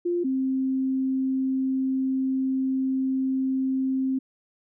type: tone pair in turn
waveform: sine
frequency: 349.2 / 263.8 Hz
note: F4 / C4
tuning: 0 / +14 cents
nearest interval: perfect fourth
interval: 486 cents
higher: first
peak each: -22 dBFS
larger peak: neither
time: 0.05-0.24 / 0.24-4.19 s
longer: second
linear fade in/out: 10 ms
effects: none